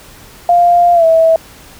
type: tone with pitch glide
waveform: sine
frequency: 698.5 to 651.7 Hz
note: F5 to E5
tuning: 0 to -20 cents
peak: -5 dBFS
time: 0.49-1.36 s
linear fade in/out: 2 ms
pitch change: -120 cents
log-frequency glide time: 0.94-1.05 s
effects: pink hiss -38 dBFS RMS until 1.79 s